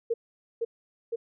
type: tone with echo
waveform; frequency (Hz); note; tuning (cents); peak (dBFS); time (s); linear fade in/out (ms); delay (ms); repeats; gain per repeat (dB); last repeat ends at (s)
sine; 461.4; A#4; -18; -23; 0.1-0.14; 10; 510; 2; -2; 1.16
effects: none